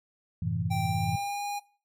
sine chord, F# half-diminished seventh, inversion none, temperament equal with one note detuned, 93.52 / 110 / 130.81 / 164.81 Hz, F#2 / A2 / C3 / E3, +19 / 0 / 0 / 0 cents, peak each -33 / -31 / -35 / -31 dBFS, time 0.42-1.16 s, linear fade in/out 5 ms
square tone with pitch glide, 783 to 815.8 Hz, G5 to G#5, -2 to -31 cents, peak -31 dBFS, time 0.7-1.6 s, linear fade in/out 20 ms, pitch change +71 cents, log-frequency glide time 0.82-1.43 s
effects noise-tail reverb RT60 0.4 s tail -20 dB re dry + MP3 64 kbps

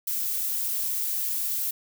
violet noise, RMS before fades -28 dBFS, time 0.07-1.71 s, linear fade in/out 5 ms, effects none

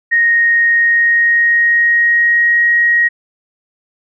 sine tone with pitch glide, 1864.7 to 1887.5 Hz, A#6 to A#6, 0 to +21 cents, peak -8 dBFS, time 0.11-3.09 s, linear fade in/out 20 ms, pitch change +21 cents, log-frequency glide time 0.75-2.66 s, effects none

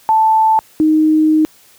sine tone pair in turn, 880 / 311.1 Hz, A5 / D#4, 0 / 0 cents, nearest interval octave + tritone, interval 1800 cents, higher first, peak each -8 dBFS, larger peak neither, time 0.09-0.59 / 0.8-1.45 s, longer second, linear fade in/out 0 ms, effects white hiss -47 dBFS RMS until 1.78 s + high-pass 60 Hz 12 dB/octave

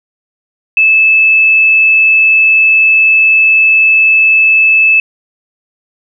sine tone, 2616 Hz, E7, 14 cents flat, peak -4 dBFS, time 0.77-5 s, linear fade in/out 2 ms, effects none

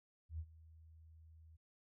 sine tone with ADSR envelope, 80.1 Hz, E2, 49 cents flat, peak -39 dBFS, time 0.29-1.57 s, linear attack 100 ms, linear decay 59 ms, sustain -19 dB, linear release 16 ms, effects none

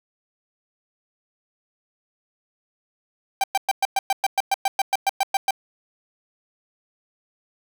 45% pulse tone bursts, 784 Hz, G5, in tune, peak -17 dBFS, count 16, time 3.41-5.508 s, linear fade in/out 2 ms, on 28 ms, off 110 ms, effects none

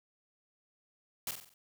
white noise with echo, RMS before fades -36 dBFS, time 1.27-1.31 s, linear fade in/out 2 ms, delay 46 ms, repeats 5, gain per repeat -6 dB, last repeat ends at 1.54 s, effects none

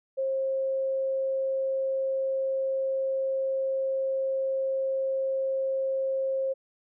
sine tone, 534 Hz, C5, 35 cents sharp, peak -25 dBFS, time 0.17-6.54 s, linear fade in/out 20 ms, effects none

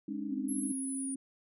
sine chord, Ab suspended fourth, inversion none, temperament equal with one note detuned, 207.7 / 277.2 / 304.5 Hz, Ab3 / Db4 / Eb4, 0 / 0 / -37 cents, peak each -39 dBFS, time 0.08-0.72 s, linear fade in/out 5 ms
sine tone with pitch glide, 261.6 to 266.9 Hz, C4 to C4, 0 to +35 cents, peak -35 dBFS, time 0.31-1.16 s, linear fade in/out 5 ms, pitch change +35 cents, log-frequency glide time 0.56-1.01 s
sine linear sweep, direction down, 11175 to 9397 Hz, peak -38 dBFS, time 0.48-1.15 s, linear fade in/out 10 ms
effects none

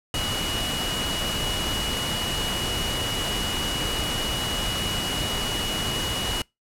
sine tone in noise, 2917 Hz, F#7, 25 cents flat, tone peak -29 dBFS, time 0.14-6.42 s, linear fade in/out 2 ms, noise pink, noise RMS -28 dBFS, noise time 0.14-6.42 s, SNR -4 dB, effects noise-tail reverb RT60 0.2 s tail -26 dB re dry + low-pass 12000 Hz 12 dB/octave

